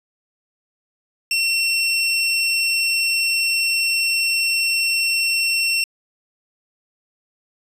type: tone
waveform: 25% pulse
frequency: 2715 Hz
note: F7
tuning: 50 cents flat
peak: -13 dBFS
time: 1.31-5.84 s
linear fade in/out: 2 ms
effects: resampled to 32000 Hz